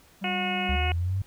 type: tone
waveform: triangle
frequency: 194.2 Hz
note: G3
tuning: 16 cents flat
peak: -29 dBFS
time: 0.21-0.77 s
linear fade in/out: 20 ms
type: harmonic tone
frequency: 363.1 Hz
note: F#4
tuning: 33 cents flat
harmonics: 1 / 2 / 3 / 4 / 5 / 6 / 7 / 8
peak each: -37 / -31 / -41 / -38 / -42 / -34 / -33 / -34 dBFS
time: 0.24-0.92 s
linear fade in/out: 2 ms
type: linear sweep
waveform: sine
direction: up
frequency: 69.3 to 99.3 Hz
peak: -24 dBFS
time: 0.69-1.22 s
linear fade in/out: 5 ms
effects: pink hiss -57 dBFS RMS until 1.26 s